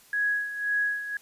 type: tone with tremolo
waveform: sine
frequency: 1666 Hz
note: G#6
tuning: 5 cents sharp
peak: -22 dBFS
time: 0.13-1.17 s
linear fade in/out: 2 ms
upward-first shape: sine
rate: 1.9 Hz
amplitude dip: 70%
effects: white hiss -56 dBFS RMS until 1.21 s + resampled to 32000 Hz